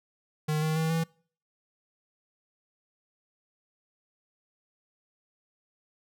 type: tone with pitch steps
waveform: square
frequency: 153.4 / 156.8 / 160.28 / 163.84 Hz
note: D#3 / D#3 / E3 / E3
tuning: -24 / +14 / -48 / -10 cents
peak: -26 dBFS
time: 0.48-1.04 s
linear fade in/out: 10 ms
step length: 140 ms
effects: noise-tail reverb RT60 0.5 s tail -26 dB re dry